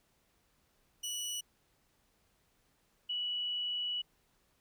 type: tone pair in turn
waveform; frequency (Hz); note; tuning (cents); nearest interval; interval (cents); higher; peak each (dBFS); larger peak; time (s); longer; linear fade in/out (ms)
20% pulse / sine; 2943 / 2943; F#7 / F#7; -10 / -10; unison; 0; neither; -31 / -33; first; 1.03-1.41 / 3.09-4.02; second; 10
effects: pink hiss -73 dBFS RMS until 4.6 s